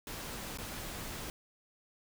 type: noise with dropouts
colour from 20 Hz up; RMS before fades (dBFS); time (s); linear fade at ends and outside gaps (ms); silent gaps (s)
pink; -42; 0.07-1.3; 1; 0.574-0.585
effects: none